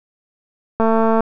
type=click train; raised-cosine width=1 ms; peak=-4 dBFS; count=92; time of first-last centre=0.8-1.206 s; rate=224 Hz; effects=none